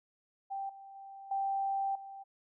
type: tone with level steps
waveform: sine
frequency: 784 Hz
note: G5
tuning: in tune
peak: -35 / -48 / -46 / -30 / -44 dBFS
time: 0.5-2.24 s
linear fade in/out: 20 ms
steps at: 0.69 / 0.95 / 1.31 / 1.95 s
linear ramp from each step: 5 ms
effects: none